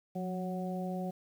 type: harmonic tone with a mistuned harmonic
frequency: 185 Hz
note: F#3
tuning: in tune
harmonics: 1 / 2 / 3 / 4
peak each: -35 / -43 / -42 / -42 dBFS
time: 0.15-1.11 s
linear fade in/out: 10 ms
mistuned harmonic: 1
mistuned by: -38 cents
effects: 10-bit